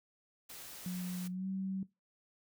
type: noise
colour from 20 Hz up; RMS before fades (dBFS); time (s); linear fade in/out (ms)
white; -49; 0.49-1.28; 10
type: tone with pitch glide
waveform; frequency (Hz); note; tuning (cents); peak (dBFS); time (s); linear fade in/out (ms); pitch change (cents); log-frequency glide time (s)
sine; 180.7 to 191.22; F#3 to G3; -41 to -43; -35; 0.86-1.83; 2; +98; 1.3-1.47
effects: noise-tail reverb RT60 0.2 s tail -18 dB re dry